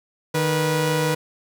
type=tone pair together; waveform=sawtooth; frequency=153.8 / 487.5 Hz; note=D#3 / B4; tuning=-20 / -23 cents; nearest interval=octave + minor sixth; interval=1997 cents; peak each=-18 dBFS; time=0.34-1.15 s; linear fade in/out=10 ms; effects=none